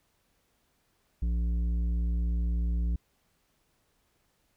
sine tone with tanh clipping, 58.27 Hz, A#1, in tune, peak -27 dBFS, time 1.22-2.96 s, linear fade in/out 5 ms, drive 9 dB, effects pink hiss -72 dBFS RMS until 4.56 s

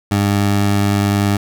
20% pulse tone, 101.1 Hz, G#2, 46 cents flat, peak -8 dBFS, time 0.11-1.37 s, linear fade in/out 5 ms, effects none

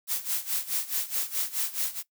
blue noise with tremolo, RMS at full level -27 dBFS, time 0.07-2.03 s, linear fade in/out 50 ms, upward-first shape sine, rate 4.7 Hz, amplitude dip 85%, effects noise-tail reverb RT60 0.1 s tail -19 dB re dry

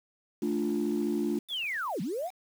sine chord, D minor, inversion second, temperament equal, 220 / 293.7 / 349.2 Hz, A3 / D4 / F4, 0 / 0 / 0 cents, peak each -30 dBFS, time 0.42-1.39 s, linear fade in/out 5 ms
sine linear two-way sweep, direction down then up, 3624 to 154.6 to 789 Hz, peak -30 dBFS, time 1.48-2.31 s, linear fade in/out 50 ms, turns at 2.01 s
effects tanh soft clip ceiling -21 dBFS + 8-bit

